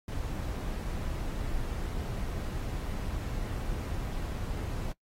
brown noise, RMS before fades -34 dBFS, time 0.08-4.92 s, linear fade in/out 2 ms, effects noise-tail reverb RT60 0.1 s tail -19 dB re dry + AAC 48 kbps

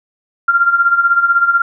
sine tone with tremolo, 1387 Hz, F6, 12 cents flat, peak -6 dBFS, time 0.48-1.62 s, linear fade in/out 5 ms, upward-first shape sine, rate 16 Hz, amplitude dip 70%, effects none

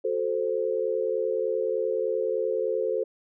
sine chord, F# diminished, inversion none, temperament equal, 370 / 440 / 523.3 Hz, F#4 / A4 / C5, 0 / 0 / 0 cents, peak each -31 / -27 / -28 dBFS, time 0.04-3.04 s, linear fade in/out 10 ms, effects none

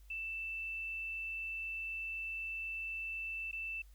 sine tone with dropouts, 2656 Hz, E7, 12 cents sharp, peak -38 dBFS, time 0.1-3.82 s, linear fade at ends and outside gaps 5 ms, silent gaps 3.514-3.528 s, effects added 50 Hz sine -55 dBFS peak until 3.94 s + white hiss -71 dBFS RMS until 3.94 s

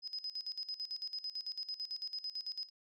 sine tone with tremolo, 5040 Hz, D#8, 21 cents sharp, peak -37 dBFS, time 0.02-2.7 s, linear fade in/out 50 ms, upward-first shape square, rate 9 Hz, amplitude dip 80%, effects none

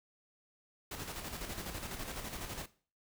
pink noise with tremolo, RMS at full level -41 dBFS, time 0.91-2.66 s, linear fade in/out 5 ms, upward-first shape square, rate 12 Hz, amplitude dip 45%, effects noise-tail reverb RT60 0.4 s tail -17 dB re dry

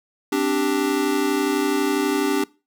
square chord, C suspended second, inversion none, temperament equal, 261.6 / 293.7 / 392 Hz, C4 / D4 / G4, 0 / 0 / 0 cents, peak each -27 / -22 / -24 dBFS, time 0.32-2.44 s, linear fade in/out 5 ms, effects noise-tail reverb RT60 0.3 s tail -22 dB re dry

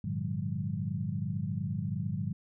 sine tone cluster, 100.3 / 114.6 / 147.7 / 176.3 / 199.1 Hz, G2 / A#2 / D3 / F3 / G3, +40 / -29 / +10 / +17 / +27 cents, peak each -37 / -38 / -36 / -37 / -39 dBFS, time 0.04-2.33 s, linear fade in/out 5 ms, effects none

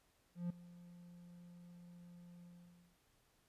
triangle tone with ADSR envelope, 174.61 Hz, F3, in tune, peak -34 dBFS, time 0.35-2.98 s, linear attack 150 ms, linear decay 6 ms, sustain -19 dB, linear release 530 ms, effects pink hiss -75 dBFS RMS until 3.48 s + resampled to 32000 Hz

